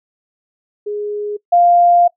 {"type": "tone pair in turn", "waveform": "sine", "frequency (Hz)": [415.3, 698.4], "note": ["G#4", "F5"], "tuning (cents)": [0, 0], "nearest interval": "major sixth", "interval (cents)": 900, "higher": "second", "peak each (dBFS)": [-19, -7], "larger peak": "second", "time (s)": [[0.86, 1.37], [1.52, 2.08]], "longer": "second", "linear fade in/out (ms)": 10, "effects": ["noise-tail reverb RT60 0.1 s tail -22 dB re dry"]}